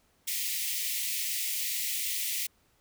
white high-pass noise, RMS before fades -32 dBFS, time 0.27-2.47 s, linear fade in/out 10 ms, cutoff 1900 Hz, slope 96 dB/octave, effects pink hiss -68 dBFS RMS until 2.8 s

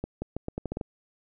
accelerating click train, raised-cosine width 2 ms, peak -18 dBFS, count 9, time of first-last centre 0.04-0.812 s, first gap 180 ms, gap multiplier 0.81, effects none

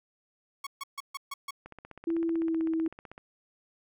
sawtooth tone bursts, 1108 Hz, C#6, 1 cent flat, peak -31 dBFS, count 6, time 0.64-1.508 s, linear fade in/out 5 ms, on 28 ms, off 140 ms
click train, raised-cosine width 0.5 ms, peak -30 dBFS, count 25, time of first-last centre 1.66-3.179 s, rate 15.8 Hz
sine tone with pitch glide, 331.7 to 323.9 Hz, E4 to E4, +11 to -30 cents, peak -26 dBFS, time 2.07-2.88 s, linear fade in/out 5 ms, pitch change -41 cents, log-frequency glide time 2.27-2.62 s
effects none

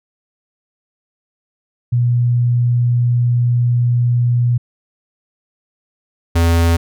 sine / square tone pair in turn, 121.1 / 84.06 Hz, B2 / E2, -34 / +34 cents, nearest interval tritone, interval 632 cents, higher first, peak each -11 dBFS, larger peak neither, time 1.92-4.58 / 6.35-6.77 s, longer first, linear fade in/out 10 ms, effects none

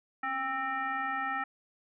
sine tone with frequency modulation, 1318.5 Hz, E6, in tune, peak -30 dBFS, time 0.23-1.44 s, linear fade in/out 5 ms, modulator 523 Hz, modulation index 1.3, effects none

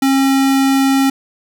square tone, 270.4 Hz, C#4, 43 cents flat, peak -11 dBFS, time 0.02-1.1 s, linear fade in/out 5 ms, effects none

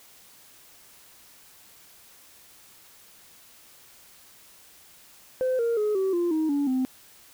sine tone with pitch steps, 514 / 465.9 / 422.3 / 382.8 / 347 / 314.6 / 285.2 / 258.5 Hz, C5 / A#4 / G#4 / G4 / F4 / D#4 / C#4 / C4, -31 / -1 / +29 / -41 / -11 / +19 / +49 / -21 cents, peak -20 dBFS, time 5.41-6.85 s, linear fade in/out 0 ms, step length 180 ms, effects tanh soft clip ceiling -20 dBFS + white hiss -53 dBFS RMS until 7.33 s

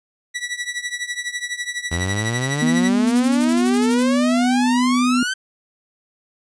sawtooth tone with tremolo, 1949 Hz, B6, 23 cents flat, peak -17 dBFS, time 0.34-2.9 s, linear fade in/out 20 ms, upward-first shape triangle, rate 12 Hz, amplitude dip 90%
sawtooth exponential sweep, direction up, 82.7 to 1568 Hz, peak -17 dBFS, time 1.91-5.34 s, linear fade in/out 10 ms
sine tone with pitch glide, 244.8 to 248.8 Hz, B3 to B3, -15 to +13 cents, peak -15 dBFS, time 2.62-5.23 s, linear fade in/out 2 ms, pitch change +28 cents, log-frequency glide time 3.43-4.77 s
blue noise bursts, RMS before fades -28 dBFS, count 12, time 3.07-4.03 s, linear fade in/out 5 ms, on 47 ms, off 36 ms
effects resampled to 22050 Hz

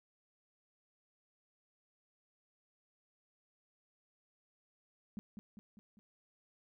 sine tone with echo, 207.7 Hz, G#3, in tune, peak -39 dBFS, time 5.17-5.19 s, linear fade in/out 0 ms, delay 200 ms, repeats 4, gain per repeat -5 dB, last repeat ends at 5.99 s, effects none

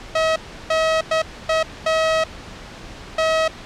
sawtooth tone bursts at uneven times, 640 Hz, D#5, 49 cents sharp, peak -12 dBFS, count 6, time 0.15-0.36 / 0.7-1.01 / 1.11-1.22 / 1.49-1.63 / 1.86-2.24 / 3.18-3.48 s, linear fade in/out 5 ms, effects pink hiss -37 dBFS RMS until 3.65 s + low-pass 5000 Hz 12 dB/octave

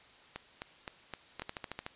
two click trains, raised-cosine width 0.3 ms, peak -22 / -23 dBFS, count 7 / 5, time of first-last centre 1.42-1.864 / 0.36-1.396 s, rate 13.5 / 3.86 Hz, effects white hiss -58 dBFS RMS until 1.95 s + resampled to 8000 Hz

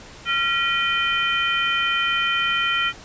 sine tone cluster, 1377 / 1913 / 2437 / 3081 Hz, F6 / A#6 / D#7 / G7, -25 / +44 / -37 / -31 cents, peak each -23 / -26 / -25 / -24 dBFS, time 0.25-2.93 s, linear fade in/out 50 ms, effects pink hiss -42 dBFS RMS until 3.04 s + resampled to 16000 Hz

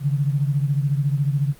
sine beating tone pair, 139.2 / 153.2 Hz, C#3 / D#3, +8 / -27 cents, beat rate 14 Hz, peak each -19 / -24 dBFS, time 0-1.55 s, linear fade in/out 50 ms, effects pink hiss -49 dBFS RMS until 1.59 s + Opus 32 kbps

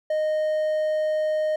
triangle tone, 618 Hz, D#5, 12 cents flat, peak -19 dBFS, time 0.1-1.56 s, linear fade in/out 5 ms, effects none

